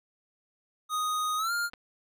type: tone with pitch glide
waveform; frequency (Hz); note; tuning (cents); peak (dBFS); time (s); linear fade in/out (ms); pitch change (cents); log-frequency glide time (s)
square; 1244.5 to 1405; D#6 to F6; 0 to +10; -28; 0.89-1.7; 50; +210; 1.37-1.52
type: clicks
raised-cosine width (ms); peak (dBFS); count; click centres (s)
0.3; -29; 2; 1.734 / 1.738
effects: none